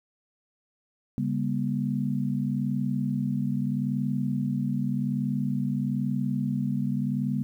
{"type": "tone cluster", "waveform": "sine", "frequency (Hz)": [140.4, 201, 241.9], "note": ["C#3", "G3", "B3"], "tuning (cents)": [22, 44, -36], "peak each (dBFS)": -29, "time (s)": [1.18, 7.43], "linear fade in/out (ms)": 0, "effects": ["10-bit"]}